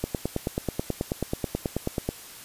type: click train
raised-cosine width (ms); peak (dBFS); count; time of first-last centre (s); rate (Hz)
2; -12; 20; 0.04-2.09; 9.27
effects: white hiss -44 dBFS RMS until 2.44 s + resampled to 32000 Hz